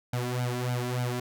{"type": "tone with flanger", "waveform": "sawtooth", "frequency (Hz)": 123.6, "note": "B2", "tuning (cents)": 2, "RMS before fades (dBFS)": -30, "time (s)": [0.13, 1.2], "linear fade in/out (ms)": 5, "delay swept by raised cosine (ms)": [1.3, 3], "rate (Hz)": 3.4, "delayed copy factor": 0.9, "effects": []}